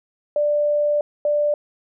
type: tone bursts at uneven times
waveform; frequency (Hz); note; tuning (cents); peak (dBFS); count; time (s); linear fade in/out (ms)
sine; 590; D5; +8; -16; 2; 0.36-1.01 / 1.25-1.54; 2
effects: none